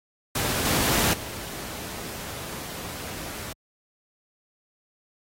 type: noise with level steps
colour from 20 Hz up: pink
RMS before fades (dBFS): -25 / -22 / -36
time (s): 0.35-3.53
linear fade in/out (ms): 5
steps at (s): 0.65 / 1.13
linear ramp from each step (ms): 5
effects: high-pass 60 Hz 12 dB/octave + AAC 48 kbps